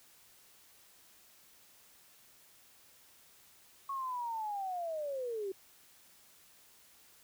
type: linear sweep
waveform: sine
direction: down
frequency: 1109 to 373.6 Hz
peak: -35 dBFS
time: 3.89-5.52 s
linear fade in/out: 5 ms
effects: white hiss -62 dBFS RMS until 7.23 s